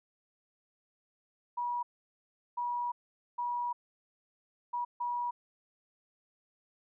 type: tone bursts at uneven times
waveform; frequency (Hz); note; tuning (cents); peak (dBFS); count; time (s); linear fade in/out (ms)
sine; 966; B5; -39; -31; 5; 1.57-1.83 / 2.57-2.92 / 3.38-3.73 / 4.73-4.85 / 5-5.31; 10
effects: none